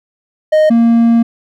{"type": "tone pair in turn", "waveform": "triangle", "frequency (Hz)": [619, 231.9], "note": ["D#5", "A#3"], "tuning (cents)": [-9, -9], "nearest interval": "octave + perfect fourth", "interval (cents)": 1700, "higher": "first", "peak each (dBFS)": -4, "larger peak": "neither", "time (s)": [[0.52, 0.7], [0.7, 1.23]], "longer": "second", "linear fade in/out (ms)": 10, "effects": []}